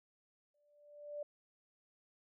sine tone with exponential growth, 587.3 Hz, D5, in tune, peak -38 dBFS, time 0.54-1.23 s, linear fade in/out 5 ms, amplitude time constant 150 ms, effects none

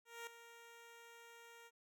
10% pulse tone with ADSR envelope, 466.2 Hz, A#4, in tune, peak -37 dBFS, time 0.05-1.71 s, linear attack 220 ms, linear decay 3 ms, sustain -12 dB, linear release 45 ms, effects none

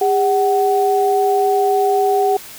sine tone pair together, 404.2 / 750.6 Hz, G#4 / F#5, -47 / +25 cents, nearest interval major seventh, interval 1072 cents, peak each -15 dBFS, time 0.01-2.37 s, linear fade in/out 5 ms, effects white hiss -36 dBFS RMS until 2.58 s

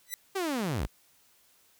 5% pulse tone with exponential growth, 1975.5 Hz, B6, in tune, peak -19 dBFS, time 0.06-0.14 s, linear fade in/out 0 ms, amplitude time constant 17 ms
sawtooth linear sweep, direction down, 400 to 36 Hz, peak -25 dBFS, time 0.35-0.87 s, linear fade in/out 10 ms
effects white hiss -64 dBFS RMS until 1.79 s

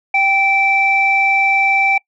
sine tone pair together, 784 / 2331 Hz, G5 / D7, 0 / -14 cents, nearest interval octave + perfect fifth, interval 1886 cents, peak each -15 / -12 dBFS, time 0.14-1.98 s, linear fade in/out 5 ms, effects noise-tail reverb RT60 0.1 s tail -26 dB re dry + tanh soft clip ceiling -3 dBFS

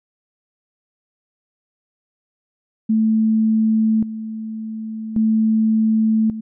sine tone with tremolo, 220 Hz, A3, in tune, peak -13 dBFS, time 2.89-6.41 s, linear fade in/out 10 ms, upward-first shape square, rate 0.44 Hz, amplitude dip 75%, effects none

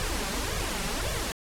pink noise with flanger, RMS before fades -30 dBFS, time 0-1.32 s, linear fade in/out 0 ms, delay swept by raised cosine 1.7 to 5.2 ms, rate 1.8 Hz, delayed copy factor +0.9, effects low-pass 11000 Hz 12 dB/octave

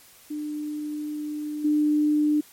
sine tone with level steps, 299.5 Hz, D4, 34 cents sharp, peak -28 / -18 dBFS, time 0.3-2.41 s, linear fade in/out 10 ms, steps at 1.64 s, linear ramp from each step 10 ms, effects white hiss -52 dBFS RMS until 2.52 s + MP3 64 kbps

